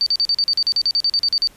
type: tone bursts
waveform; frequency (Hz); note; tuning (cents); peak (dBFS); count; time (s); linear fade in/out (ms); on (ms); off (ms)
sine; 4600; D8; -37; -14; 16; 0.01-1.473; 0; 53; 41
effects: pink hiss -50 dBFS RMS until 1.56 s + resampled to 32000 Hz